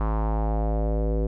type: tone with low-pass filter sweep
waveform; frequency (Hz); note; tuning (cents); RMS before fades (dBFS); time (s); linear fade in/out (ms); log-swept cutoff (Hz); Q
square; 54.1; A1; -29; -24; 0-1.27; 5; 1100 to 460; 3.2
effects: none